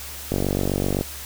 click train, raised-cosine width 2 ms, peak -9 dBFS, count 34, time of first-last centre 0.32-1.01 s, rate 47.8 Hz, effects added 71 Hz sine -40 dBFS peak until 1.25 s + white hiss -36 dBFS RMS until 1.25 s

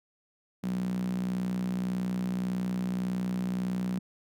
sawtooth tone with high-pass filter, 61.74 Hz, B1, in tune, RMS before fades -31 dBFS, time 0.63-3.99 s, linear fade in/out 5 ms, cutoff 190 Hz, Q 8.1, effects none

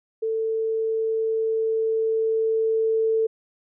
sine tone with level ramp, 444.9 Hz, A4, 19 cents sharp, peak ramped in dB -22 to -18 dBFS, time 0.22-3.27 s, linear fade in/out 10 ms, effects none

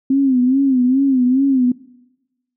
sine tone with vibrato, 261.6 Hz, C4, in tune, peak -11 dBFS, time 0.1-1.72 s, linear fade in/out 5 ms, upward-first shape sine, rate 2.4 Hz, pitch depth 100 cents each way, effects noise-tail reverb RT60 1.0 s tail -21 dB re dry

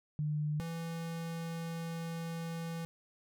sine / square tone pair in turn, 150.3 / 166 Hz, D3 / E3, +40 / +12 cents, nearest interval major second, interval 172 cents, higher second, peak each -31 / -38 dBFS, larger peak first, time 0.19-0.6 / 0.6-2.85 s, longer second, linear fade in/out 0 ms, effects none

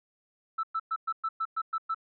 sine tone bursts, 1318.5 Hz, E6, in tune, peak -26 dBFS, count 9, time 0.58-1.946 s, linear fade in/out 10 ms, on 54 ms, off 110 ms, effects tanh soft clip ceiling -23 dBFS

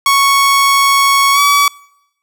sawtooth tone with pitch glide, 1108.7 to 1139.9 Hz, C#6 to C#6, 0 to +48 cents, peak -4 dBFS, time 0.06-1.68 s, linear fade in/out 2 ms, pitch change +48 cents, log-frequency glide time 1.33-1.4 s, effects noise-tail reverb RT60 0.8 s tail -24 dB re dry

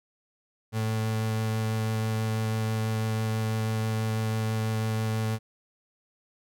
35% pulse tone with vibrato, 110.3 Hz, A2, 5 cents sharp, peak -24 dBFS, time 0.72-5.39 s, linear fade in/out 50 ms, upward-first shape sine, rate 6.1 Hz, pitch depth 8 cents each way, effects none

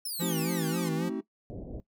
5% pulse exponential sweep, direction down, 5450 to 1002 Hz, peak -27 dBFS, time 0.05-0.89 s, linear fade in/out 5 ms
square tone with vibrato, 167.1 Hz, E3, 24 cents sharp, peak -31 dBFS, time 0.19-1.1 s, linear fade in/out 20 ms, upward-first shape sine, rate 3.7 Hz, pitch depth 85 cents each way
triangle chord, A diminished seventh, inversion none, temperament just, 220 / 264 / 316.8 / 380.2 Hz, A3 / C4 / Eb4 / Gb4, 0 / +16 / +31 / +47 cents, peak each -34 dBFS, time 0.21-1.21 s, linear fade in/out 10 ms
pink low-pass noise, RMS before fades -40 dBFS, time 1.5-1.8 s, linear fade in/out 0 ms, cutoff 630 Hz, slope 48 dB/octave
effects noise-tail reverb RT60 0.1 s tail -17 dB re dry

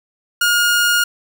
sawtooth tone, 1427 Hz, F6, 37 cents sharp, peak -9 dBFS, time 0.41-1.04 s, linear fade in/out 5 ms, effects none

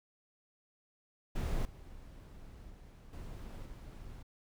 brown noise with level steps, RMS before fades -34 / -51 / -53 / -45 / -48 dBFS, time 1.35-4.23 s, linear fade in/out 10 ms, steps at 1.65 / 2.7 / 3.13 / 3.66 s, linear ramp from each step 2 ms, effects none

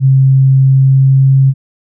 sine tone with pitch glide, 133.8 to 134.73 Hz, C3 to C#3, +39 to -49 cents, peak -4 dBFS, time 0-1.54 s, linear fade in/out 50 ms, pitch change +12 cents, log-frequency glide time 0.64-1.34 s, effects none

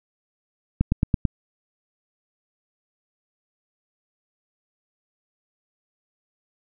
click train, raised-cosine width 5 ms, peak -6 dBFS, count 5, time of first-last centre 0.81-1.252 s, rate 9.04 Hz, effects none

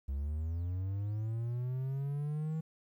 triangle linear sweep, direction up, 66.5 to 160.5 Hz, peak -31 dBFS, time 0.08-2.61 s, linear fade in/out 10 ms, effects 12-bit

